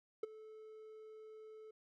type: tone with ADSR envelope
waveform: triangle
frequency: 435.3 Hz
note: A4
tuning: 19 cents flat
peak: -31 dBFS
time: 0.23-1.71 s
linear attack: 5 ms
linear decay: 16 ms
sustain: -19 dB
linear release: 6 ms
effects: none